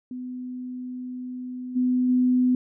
sine tone with level steps, 251.4 Hz, B3, 31 cents sharp, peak -31 / -19 / -17 dBFS, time 0.11-2.55 s, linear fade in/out 2 ms, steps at 1.75 / 2.08 s, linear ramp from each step 20 ms, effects none

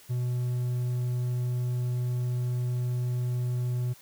triangle tone, 123.47 Hz, B2, in tune, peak -24 dBFS, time 0.09-3.94 s, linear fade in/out 20 ms, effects white hiss -54 dBFS RMS until 4.01 s

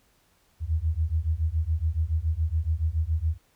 sine beating tone pair, 76.5 / 83.6 Hz, D#2 / E2, -29 / +25 cents, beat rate 7.1 Hz, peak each -26 / -26 dBFS, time 0.6-3.38 s, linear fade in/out 50 ms, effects pink hiss -65 dBFS RMS until 3.55 s

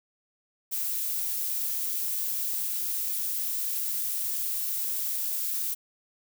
violet noise, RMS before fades -30 dBFS, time 0.71-5.75 s, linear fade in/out 20 ms, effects none

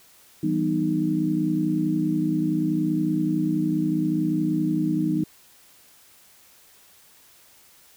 sine tone cluster, 163.1 / 193.7 / 247.9 / 308.6 Hz, E3 / G3 / B3 / D#4, -18 / -20 / +7 / -14 cents, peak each -27 / -28 / -29 / -23 dBFS, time 0.43-5.24 s, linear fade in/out 5 ms, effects white hiss -54 dBFS RMS until 7.96 s

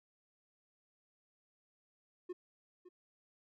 triangle tone with echo, 359.7 Hz, F#4, 49 cents flat, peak -37 dBFS, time 2.29-2.33 s, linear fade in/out 10 ms, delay 560 ms, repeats 1, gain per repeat -14 dB, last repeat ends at 2.89 s, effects none

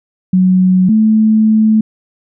sine tone pair in turn, 185 / 217.8 Hz, F#3 / A3, 0 / -17 cents, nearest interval minor third, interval 283 cents, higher second, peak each -6 dBFS, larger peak neither, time 0.33-0.89 / 0.89-1.81 s, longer second, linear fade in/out 5 ms, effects none

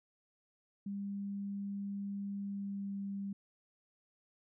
sine tone with pitch glide, 200 to 198.27 Hz, G3 to G3, +35 to +20 cents, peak -37 dBFS, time 0.86-3.33 s, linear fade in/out 5 ms, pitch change -15 cents, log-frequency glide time 2.39-2.95 s, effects none

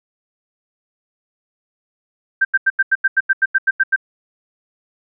sine tone bursts, 1568 Hz, G6, in tune, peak -10 dBFS, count 13, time 2.41-3.962 s, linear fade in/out 10 ms, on 40 ms, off 86 ms, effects none

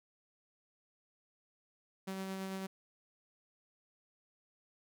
sawtooth tone with tremolo, 191.3 Hz, G3, 42 cents flat, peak -34 dBFS, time 2.07-2.67 s, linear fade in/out 10 ms, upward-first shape sine, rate 9 Hz, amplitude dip 25%, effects none

